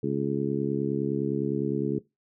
harmonic tone, 69.8 Hz, C#2, 13 cents sharp, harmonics 2 / 3 / 4 / 5 / 6, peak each -31 / -31 / -31 / -31 / -31 dBFS, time 0.03-1.99 s, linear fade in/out 5 ms, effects noise-tail reverb RT60 0.2 s tail -19 dB re dry

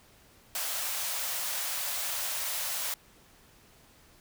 white high-pass noise, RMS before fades -33 dBFS, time 0.55-2.94 s, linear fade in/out 2 ms, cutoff 530 Hz, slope 48 dB/octave, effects pink hiss -59 dBFS RMS until 4.2 s

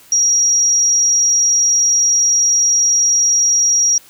sine tone, 5690 Hz, F8, 31 cents sharp, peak -10 dBFS, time 0.12-3.98 s, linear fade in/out 2 ms, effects white hiss -45 dBFS RMS until 4.09 s

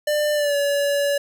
square tone with pitch glide, 596 to 569.7 Hz, D5 to C#5, +25 to +47 cents, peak -19 dBFS, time 0.07-1.18 s, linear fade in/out 5 ms, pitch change -78 cents, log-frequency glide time 0.34-0.56 s, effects 10-bit

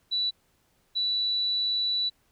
sine tone pair in turn, 3951 / 3951 Hz, B7 / B7, 0 / 0 cents, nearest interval unison, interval 0 cents, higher neither, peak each -24 dBFS, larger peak neither, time 0.11-0.31 / 0.95-2.1 s, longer second, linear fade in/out 20 ms, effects pink hiss -68 dBFS RMS until 2.31 s

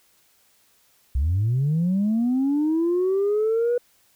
sine linear sweep, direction up, 61 to 490 Hz, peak -17 dBFS, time 1.15-3.78 s, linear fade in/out 5 ms, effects tanh soft clip ceiling -16 dBFS + white hiss -61 dBFS RMS until 4.15 s

